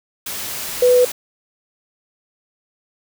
sine tone in noise, 496.3 Hz, B4, 8 cents sharp, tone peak -9 dBFS, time 0.82-1.05 s, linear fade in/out 5 ms, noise white, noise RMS -27 dBFS, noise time 0.26-1.12 s, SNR +15 dB, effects none

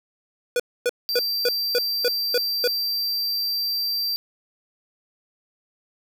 square tone bursts, 487.9 Hz, B4, 21 cents flat, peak -19 dBFS, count 8, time 0.56-2.676 s, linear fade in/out 2 ms, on 37 ms, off 260 ms
square tone, 4699 Hz, D8, in tune, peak -23 dBFS, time 1.09-4.16 s, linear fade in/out 0 ms
effects none

